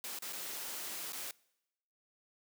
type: noise with dropouts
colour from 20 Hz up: white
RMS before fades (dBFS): -42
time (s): 0.04-1.31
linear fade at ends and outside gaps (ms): 1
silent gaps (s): 0.188-0.222 / 0.326-0.331 / 1.122-1.131
effects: noise-tail reverb RT60 0.9 s tail -24 dB re dry + high-pass 200 Hz 12 dB/octave